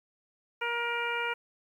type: harmonic tone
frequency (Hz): 472.5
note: A#4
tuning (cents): +23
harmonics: 1 / 2 / 3 / 4 / 5 / 6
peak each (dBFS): -37 / -35 / -34 / -40 / -35 / -40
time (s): 0.61-1.34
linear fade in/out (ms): 10
effects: 10-bit